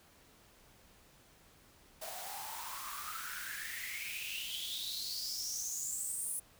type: noise with high-pass filter sweep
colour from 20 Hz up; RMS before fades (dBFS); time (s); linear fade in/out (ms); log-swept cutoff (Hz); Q
white; -41; 2.01-6.4; 10; 640 to 10000; 9.8
effects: pink hiss -63 dBFS RMS until 6.59 s